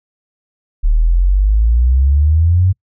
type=exponential sweep; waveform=sine; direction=up; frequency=36.71 to 95.6 Hz; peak=-8 dBFS; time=0.83-2.73 s; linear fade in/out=20 ms; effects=noise-tail reverb RT60 0.1 s tail -26 dB re dry

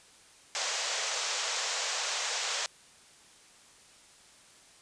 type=band-pass noise; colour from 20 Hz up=white; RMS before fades=-33 dBFS; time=0.55-2.66 s; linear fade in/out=0 ms; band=460 to 7400 Hz; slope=48 dB/octave; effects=white hiss -57 dBFS RMS until 4.81 s + resampled to 22050 Hz

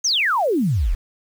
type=exponential sweep; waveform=sine; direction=down; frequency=6645 to 33.87 Hz; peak=-16 dBFS; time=0.04-0.95 s; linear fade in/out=10 ms; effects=7-bit

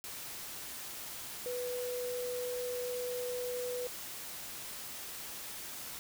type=tone in noise; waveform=sine; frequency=493.9 Hz; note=B4; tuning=in tune; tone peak=-35 dBFS; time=1.46-3.87 s; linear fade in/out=0 ms; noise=white; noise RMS=-44 dBFS; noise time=0.04-5.99 s; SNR=+6 dB; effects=none

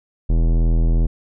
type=tone with tanh clipping; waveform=sine; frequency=41.2 Hz; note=E1; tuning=in tune; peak=-15 dBFS; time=0.29-1.07 s; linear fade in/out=10 ms; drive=18 dB; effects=none

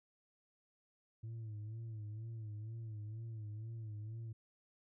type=tone with vibrato; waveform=sine; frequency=109.7 Hz; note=A2; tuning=5 cents flat; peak=-40 dBFS; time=1.23-4.33 s; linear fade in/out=10 ms; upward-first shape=sine; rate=2.1 Hz; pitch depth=79 cents each way; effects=tanh soft clip ceiling -42 dBFS

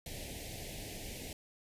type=band-stop noise; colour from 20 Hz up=pink; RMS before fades=-44 dBFS; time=0.06-1.33 s; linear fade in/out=2 ms; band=780 to 1900 Hz; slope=48 dB/octave; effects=resampled to 32000 Hz

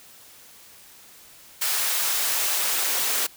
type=noise with high-pass filter sweep; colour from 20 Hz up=white; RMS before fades=-24 dBFS; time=1.61-3.27 s; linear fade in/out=10 ms; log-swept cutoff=820 to 330 Hz; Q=0.7; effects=white hiss -49 dBFS RMS until 3.36 s

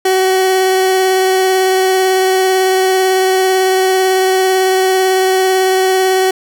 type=tone with vibrato; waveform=30% pulse; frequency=376.5 Hz; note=F#4; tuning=30 cents sharp; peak=-7 dBFS; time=0.05-6.31 s; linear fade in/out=5 ms; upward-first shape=sine; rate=18 Hz; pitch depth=12 cents each way; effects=8-bit

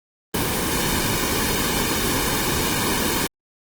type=noise with comb filter; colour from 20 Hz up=pink; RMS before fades=-22 dBFS; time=0.34-3.27 s; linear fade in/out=5 ms; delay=1.5 ms; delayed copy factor=-0.6; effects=Opus 24 kbps

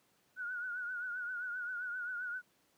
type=tone with vibrato; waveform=sine; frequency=1462 Hz; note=F#6; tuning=21 cents flat; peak=-37 dBFS; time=0.36-2.42 s; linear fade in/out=50 ms; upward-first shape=triangle; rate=7.6 Hz; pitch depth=77 cents each way; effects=pink hiss -72 dBFS RMS until 2.77 s + high-pass 150 Hz 12 dB/octave

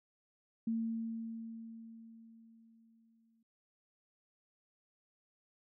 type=tone with exponential decay; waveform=sine; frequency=226.7 Hz; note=A#3; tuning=48 cents flat; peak=-31 dBFS; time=0.67-3.43 s; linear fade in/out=5 ms; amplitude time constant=600 ms; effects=none

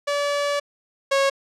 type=tone pair in turn; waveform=sawtooth; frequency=575 / 548.8 Hz; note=D5 / C#5; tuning=-37 / -17 cents; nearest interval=minor second; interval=80 cents; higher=first; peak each=-17 / -13 dBFS; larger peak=second; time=0.07-0.6 / 1.11-1.3 s; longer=first; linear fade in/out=10 ms; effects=low-pass 7000 Hz 12 dB/octave

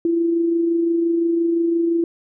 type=tone with amplitude modulation; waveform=sine; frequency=336.3 Hz; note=E4; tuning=35 cents sharp; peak=-14 dBFS; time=0.05-2.04 s; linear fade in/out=2 ms; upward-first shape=sine; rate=25.8 Hz; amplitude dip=35%; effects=none

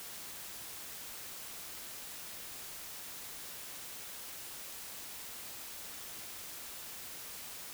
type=silence; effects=white hiss -46 dBFS RMS until 7.73 s

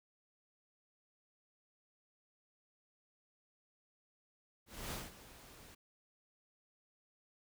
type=noise with ADSR envelope; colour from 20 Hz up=pink; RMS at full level=-42 dBFS; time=4.66-5.75 s; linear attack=260 ms; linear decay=190 ms; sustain=-15 dB; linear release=8 ms; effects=none

